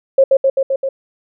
sine tone with echo, 539 Hz, C#5, 49 cents flat, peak -5 dBFS, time 0.18-0.24 s, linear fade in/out 5 ms, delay 130 ms, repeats 5, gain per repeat -2 dB, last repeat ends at 0.89 s, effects none

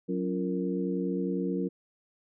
harmonic tone with a mistuned harmonic, 92.5 Hz, F#2, in tune, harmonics 2 / 3 / 4 / 5, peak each -31 / -33 / -34 / -35 dBFS, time 0.08-1.69 s, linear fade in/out 20 ms, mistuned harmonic 4, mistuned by -110 cents, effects none

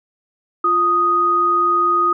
sine tone pair together, 349 / 1244.5 Hz, F4 / D#6, -1 / 0 cents, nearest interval octave + minor seventh, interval 2201 cents, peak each -23 / -13 dBFS, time 0.64-2.13 s, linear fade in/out 5 ms, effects none

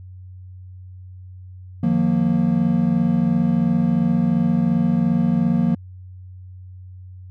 triangle chord, Eb suspended second, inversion none, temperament equal with one note detuned, 155.56 / 178.39 / 233.1 Hz, Eb3 / F3 / Bb3, 0 / +37 / 0 cents, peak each -21 / -17 / -17 dBFS, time 1.83-5.75 s, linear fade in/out 5 ms, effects added 92 Hz sine -36 dBFS peak until 7.3 s

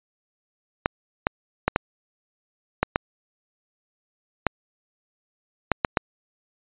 clicks, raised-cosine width 0.5 ms, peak -3 dBFS, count 10, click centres 0.859 / 1.269 / 1.68 / 1.761 / 2.83 / 2.959 / 4.467 / 5.717 / 5.848 / 5.972 s, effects resampled to 8000 Hz

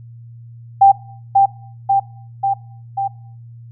sine tone with echo, 788 Hz, G5, 9 cents sharp, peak -4 dBFS, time 0.81-0.92 s, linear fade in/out 10 ms, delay 540 ms, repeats 4, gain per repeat -3 dB, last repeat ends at 3.08 s, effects noise-tail reverb RT60 0.6 s tail -20 dB re dry + added 117 Hz sine -35 dBFS peak until 3.71 s

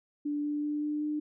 sine tone with pitch steps, 293 / 294.9 / 296.7 / 298.6 / 300.5 Hz, D4 / D4 / D4 / D4 / D4, -4 / +7 / +18 / +29 / +40 cents, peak -29 dBFS, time 0.25-1.2 s, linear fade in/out 10 ms, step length 190 ms, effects none

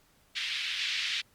white band-pass noise, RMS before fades -32 dBFS, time 0.35-1.22 s, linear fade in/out 20 ms, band 2000 to 4000 Hz, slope 24 dB/octave, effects pink hiss -65 dBFS RMS until 1.34 s + Opus 48 kbps

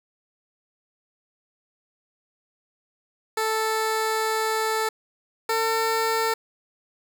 15% pulse tone pair in turn, 440 / 450 Hz, A4 / A4, 0 / +39 cents, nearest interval unison, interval 39 cents, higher second, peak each -16 / -15 dBFS, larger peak second, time 3.37-4.89 / 5.49-6.34 s, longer first, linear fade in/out 5 ms, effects none

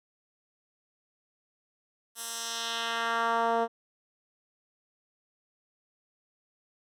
10% pulse tone with band-pass filter sweep, 230.5 Hz, A#3, 19 cents flat, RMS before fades -30 dBFS, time 2.15-3.68 s, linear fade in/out 50 ms, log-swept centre 11000 to 540 Hz, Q 1.2, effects none

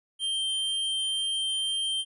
square tone, 3149 Hz, G7, 7 cents sharp, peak -27 dBFS, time 0.19-2.05 s, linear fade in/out 50 ms, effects resampled to 24000 Hz

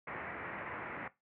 white low-pass noise, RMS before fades -43 dBFS, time 0.07-1.08 s, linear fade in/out 5 ms, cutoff 2200 Hz, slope 48 dB/octave, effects noise-tail reverb RT60 0.2 s tail -17 dB re dry + high-pass 100 Hz 12 dB/octave

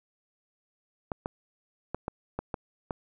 clicks, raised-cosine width 1 ms, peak -17 dBFS, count 7, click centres 1.118 / 1.259 / 1.946 / 2.081 / 2.39 / 2.542 / 2.908 s, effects none

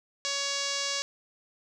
5% pulse tone with low-pass filter, 560 Hz, C#5, 18 cents sharp, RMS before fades -31 dBFS, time 0.25-1.02 s, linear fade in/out 0 ms, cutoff 6000 Hz, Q 2.1, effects none

